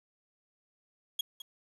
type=tone with echo; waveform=40% pulse; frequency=3303 Hz; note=G#7; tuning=10 cents flat; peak=-28 dBFS; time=1.19-1.21 s; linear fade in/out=5 ms; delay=210 ms; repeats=1; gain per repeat=-13 dB; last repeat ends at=1.42 s; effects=resampled to 32000 Hz + 10-bit